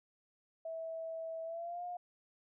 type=tone with pitch glide; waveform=sine; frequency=652 to 711 Hz; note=E5 to F5; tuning=-19 to +31 cents; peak=-39 dBFS; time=0.65-1.97 s; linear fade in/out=5 ms; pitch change=+150 cents; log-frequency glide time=1.44-1.84 s; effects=none